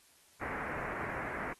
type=low-pass noise; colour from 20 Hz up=white; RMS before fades=-40 dBFS; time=0.41-1.53 s; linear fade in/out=5 ms; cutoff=2100 Hz; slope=48 dB/octave; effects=white hiss -64 dBFS RMS until 1.59 s + AAC 32 kbps